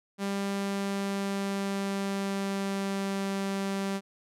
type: tone with pitch glide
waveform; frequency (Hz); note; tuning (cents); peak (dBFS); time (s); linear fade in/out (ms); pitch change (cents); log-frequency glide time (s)
sawtooth; 198.2 to 195.92; G3 to G3; +19 to -1; -25; 0.18-4.01; 50; -20; 0.51-3.3
effects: low-pass 11000 Hz 12 dB/octave